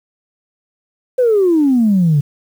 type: exponential sweep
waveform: sine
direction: down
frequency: 522 to 138.8 Hz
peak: -8 dBFS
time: 1.18-2.21 s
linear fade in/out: 10 ms
effects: tanh soft clip ceiling -5 dBFS + 7-bit